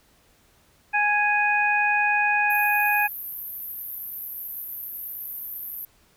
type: harmonic tone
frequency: 830.6 Hz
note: G#5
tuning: in tune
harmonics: 1 / 2 / 3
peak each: -23 / -23 / -23 dBFS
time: 0.93-3.08 s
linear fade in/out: 20 ms
type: band-pass noise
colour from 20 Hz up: pink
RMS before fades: -35 dBFS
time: 2.5-5.85 s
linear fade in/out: 2 ms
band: 12000 to 14000 Hz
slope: 96 dB/octave
effects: pink hiss -60 dBFS RMS until 6.16 s